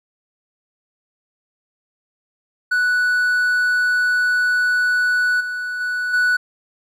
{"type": "tone with level steps", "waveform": "triangle", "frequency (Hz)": 1480, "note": "F#6", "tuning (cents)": 0, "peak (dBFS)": [-13, -21, -18, -12], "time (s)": [2.71, 6.37], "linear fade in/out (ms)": 10, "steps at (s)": [5.4, 5.8, 6.13], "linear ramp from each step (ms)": 10, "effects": []}